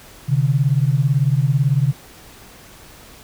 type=beating tone pair; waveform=sine; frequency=130.81 / 148.81 Hz; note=C3 / D3; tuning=0 / +23 cents; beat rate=18 Hz; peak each=-16 / -17 dBFS; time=0.28-1.93 s; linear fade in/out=20 ms; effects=pink hiss -43 dBFS RMS until 3.23 s